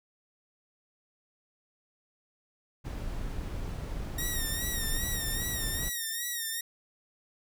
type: noise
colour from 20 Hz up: brown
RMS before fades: -35 dBFS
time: 2.84-5.9 s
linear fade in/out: 20 ms
type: tone with vibrato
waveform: 5% pulse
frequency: 1864.7 Hz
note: A#6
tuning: in tune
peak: -22 dBFS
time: 4.18-6.61 s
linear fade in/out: 5 ms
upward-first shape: sine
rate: 2.5 Hz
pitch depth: 71 cents each way
effects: none